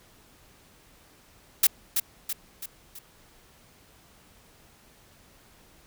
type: noise with echo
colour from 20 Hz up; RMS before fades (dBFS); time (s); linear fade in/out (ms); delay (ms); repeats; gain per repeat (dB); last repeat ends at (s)
blue; -18; 1.63-1.67; 5; 330; 4; -6; 2.99
effects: pink hiss -57 dBFS RMS until 5.86 s